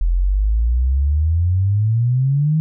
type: exponential sweep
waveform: sine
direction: up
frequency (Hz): 41.01 to 160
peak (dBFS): -13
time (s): 0.01-2.6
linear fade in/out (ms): 0
effects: none